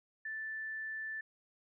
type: tone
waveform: sine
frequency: 1760 Hz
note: A6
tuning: in tune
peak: -38 dBFS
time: 0.25-1.21 s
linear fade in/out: 5 ms
effects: none